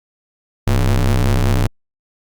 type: ring-modulated tone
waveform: 45% pulse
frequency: 65.41 Hz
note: C2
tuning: in tune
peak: -9 dBFS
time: 0.67-1.67 s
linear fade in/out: 5 ms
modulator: 35.3 Hz
effects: Opus 48 kbps